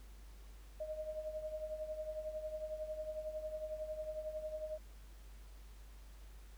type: tone with tremolo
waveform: sine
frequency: 620 Hz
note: D#5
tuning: 6 cents flat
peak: -37 dBFS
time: 0.8-4.78 s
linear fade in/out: 5 ms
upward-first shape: triangle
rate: 11 Hz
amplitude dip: 75%
effects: added 50 Hz sine -52 dBFS peak until 6.57 s + pink hiss -65 dBFS RMS until 6.57 s